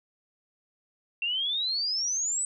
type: exponential sweep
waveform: sine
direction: up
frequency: 2700 to 8130 Hz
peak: -26 dBFS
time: 1.22-2.45 s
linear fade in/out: 2 ms
effects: none